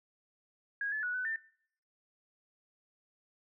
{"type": "tone with pitch steps", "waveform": "sine", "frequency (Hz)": [1644, 1727, 1468, 1500, 1794], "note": ["G#6", "A6", "F#6", "F#6", "A6"], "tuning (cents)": [-18, -33, -14, 23, 33], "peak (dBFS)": -32, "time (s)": [0.81, 1.36], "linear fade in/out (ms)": 2, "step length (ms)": 110, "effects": ["noise-tail reverb RT60 0.6 s tail -21 dB re dry"]}